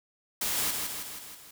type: noise with echo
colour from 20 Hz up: white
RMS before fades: -30 dBFS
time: 0.41-0.71 s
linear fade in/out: 5 ms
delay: 160 ms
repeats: 5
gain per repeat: -4 dB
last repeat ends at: 1.51 s
effects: none